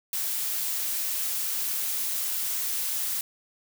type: noise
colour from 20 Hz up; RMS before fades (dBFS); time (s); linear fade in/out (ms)
blue; -29; 0.13-3.21; 2
effects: none